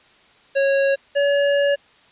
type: tone pair in turn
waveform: square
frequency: 550 / 567.4 Hz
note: C#5 / C#5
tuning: -14 / +40 cents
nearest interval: minor second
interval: 54 cents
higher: second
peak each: -16 dBFS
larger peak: neither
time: 0.55-0.96 / 1.15-1.76 s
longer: second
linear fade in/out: 20 ms
effects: white hiss -53 dBFS RMS until 2.11 s + resampled to 8000 Hz